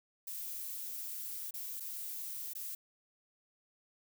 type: noise with dropouts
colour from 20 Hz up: violet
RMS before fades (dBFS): -42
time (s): 0.27-2.75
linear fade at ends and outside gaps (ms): 5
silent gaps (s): 1.509-1.539 / 1.799-1.804 / 2.535-2.551
effects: none